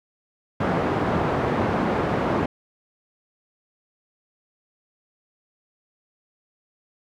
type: band-pass noise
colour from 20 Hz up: pink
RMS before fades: -23 dBFS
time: 0.6-2.46 s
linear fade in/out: 5 ms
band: 130 to 1200 Hz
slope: 12 dB/octave
effects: none